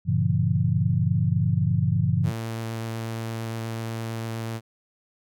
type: chord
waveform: sine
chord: G diminished seventh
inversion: none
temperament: just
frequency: 98 / 117.6 / 141.12 / 169.34 Hz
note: G2 / Bb2 / Db3 / Fb3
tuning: 0 / +16 / +31 / +47 cents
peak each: -25 dBFS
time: 0.05-2.33 s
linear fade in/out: 50 ms
type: tone with vibrato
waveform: sawtooth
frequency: 113.4 Hz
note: A#2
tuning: 47 cents flat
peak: -25 dBFS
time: 2.23-4.61 s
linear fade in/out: 50 ms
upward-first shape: triangle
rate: 8.5 Hz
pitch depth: 10 cents each way
effects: none